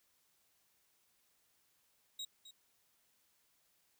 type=tone with echo; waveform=35% pulse; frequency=3811 Hz; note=A#7; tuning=38 cents sharp; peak=-39 dBFS; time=2.19-2.25 s; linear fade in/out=5 ms; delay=260 ms; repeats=1; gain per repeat=-12 dB; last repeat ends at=2.51 s; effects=white hiss -75 dBFS RMS until 3.99 s